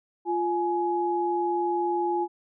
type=tone pair together; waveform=sine; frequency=348.7 / 840 Hz; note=F4 / G#5; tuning=-3 / +19 cents; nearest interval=octave + minor third; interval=1522 cents; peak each=-26 dBFS; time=0.25-2.28 s; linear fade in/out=50 ms; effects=none